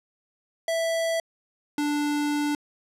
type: tone pair in turn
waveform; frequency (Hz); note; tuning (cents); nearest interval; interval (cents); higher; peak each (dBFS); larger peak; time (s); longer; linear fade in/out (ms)
square; 659.3 / 293.7; E5 / D4; 0 / 0; octave + major second; 1400; first; -24 / -24; neither; 0.68-1.2 / 1.78-2.55; second; 2
effects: low-pass 12000 Hz 12 dB/octave